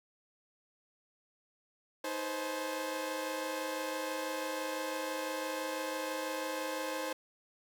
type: tone cluster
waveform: sawtooth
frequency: 314.2 / 502 / 528 / 856 Hz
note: D#4 / B4 / C5 / A5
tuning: +17 / +28 / +16 / -48 cents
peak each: -38 / -40 / -34 / -39 dBFS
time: 2.04-7.13 s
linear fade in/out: 5 ms
effects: 10-bit